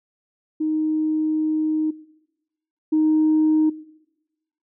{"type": "tone pair in turn", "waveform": "sine", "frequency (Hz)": [311.1, 311.1], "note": ["D#4", "D#4"], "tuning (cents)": [0, 0], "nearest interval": "unison", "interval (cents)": 0, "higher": "neither", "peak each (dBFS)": [-19, -14], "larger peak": "second", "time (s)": [[0.6, 1.91], [2.92, 3.7]], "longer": "first", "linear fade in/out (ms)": 10, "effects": ["noise-tail reverb RT60 1.0 s tail -20 dB re dry", "tanh soft clip ceiling -11 dBFS"]}